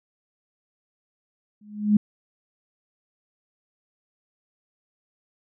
sine tone with exponential growth, 209.2 Hz, G#3, 13 cents sharp, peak -11 dBFS, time 1.61-1.97 s, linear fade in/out 5 ms, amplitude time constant 78 ms, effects none

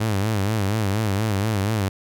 sawtooth tone with vibrato, 103.83 Hz, G#2, in tune, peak -16 dBFS, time 0-1.89 s, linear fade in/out 10 ms, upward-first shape sine, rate 4.2 Hz, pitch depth 130 cents each way, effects none

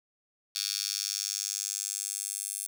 10% pulse tone with high-pass filter sweep, 100 Hz, G2, 35 cents sharp, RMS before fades -34 dBFS, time 0.55-2.67 s, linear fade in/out 5 ms, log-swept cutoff 4500 to 9000 Hz, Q 2.6, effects none

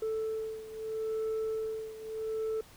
sine beating tone pair, 440 / 440.77 Hz, A4 / A4, 0 / +3 cents, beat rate 0.77 Hz, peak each -32 / -35 dBFS, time 0.02-2.61 s, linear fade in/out 5 ms, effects tanh soft clip ceiling -29 dBFS + pink hiss -56 dBFS RMS until 2.76 s

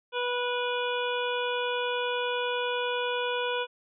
harmonic tone, 490 Hz, B4, 14 cents flat, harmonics 1 / 2 / 3 / 5 / 6 / 7, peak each -30 / -33 / -35 / -37 / -38 / -38 dBFS, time 0.12-3.67 s, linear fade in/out 50 ms, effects none

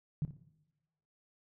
sine tone with echo, 150 Hz, D3, 37 cents sharp, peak -29 dBFS, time 0.22-0.25 s, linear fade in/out 0 ms, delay 58 ms, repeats 3, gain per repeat -12 dB, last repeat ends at 0.424 s, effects noise-tail reverb RT60 1.0 s tail -17 dB re dry

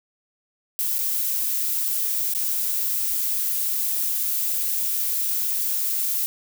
violet noise with dropouts, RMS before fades -24 dBFS, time 0.79-6.26 s, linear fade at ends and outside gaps 0 ms, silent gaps 0.983-0.989 / 2.337-2.349 s, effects none

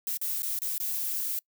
violet noise with dropouts, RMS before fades -31 dBFS, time 0.07-1.39 s, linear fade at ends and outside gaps 1 ms, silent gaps 0.172-0.214 / 0.421-0.43 / 0.589-0.619 / 0.78-0.8 s, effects noise-tail reverb RT60 0.1 s tail -26 dB re dry

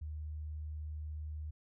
sine tone, 76.4 Hz, D#2, 31 cents flat, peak -39 dBFS, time 0.01-1.51 s, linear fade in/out 10 ms, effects none

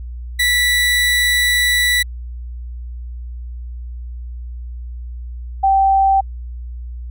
30% pulse / sine tone pair in turn, 1961 / 778.2 Hz, B6 / G5, -13 / -13 cents, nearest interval octave + major third, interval 1600 cents, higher first, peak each -10 dBFS, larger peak neither, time 0.39-2.03 / 5.63-6.21 s, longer first, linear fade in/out 10 ms, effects added 60 Hz sine -26 dBFS peak until 7.1 s

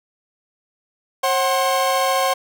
45% pulse tone cluster, 538 / 747 / 1062 Hz, C5 / F#5 / C6, +48 / +16 / +25 cents, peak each -21 dBFS, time 1.23-2.34 s, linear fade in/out 10 ms, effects none

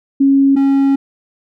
sine / triangle tone pair in turn, 274.5 / 274.5 Hz, C#4 / C#4, -17 / -17 cents, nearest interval unison, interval 0 cents, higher neither, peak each -7 dBFS, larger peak neither, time 0.2-0.56 / 0.56-0.96 s, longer second, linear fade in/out 10 ms, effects none

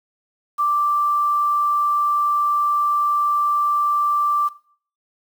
sine tone with quantisation, 1174.7 Hz, D6, in tune, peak -16 dBFS, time 0.58-4.49 s, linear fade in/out 20 ms, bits 7, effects noise-tail reverb RT60 0.5 s tail -17 dB re dry

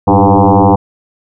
sine tone with frequency modulation, 302.6 Hz, D#4, 48 cents flat, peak -4 dBFS, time 0.07-0.76 s, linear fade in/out 10 ms, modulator 98.9 Hz, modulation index 6.6, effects none

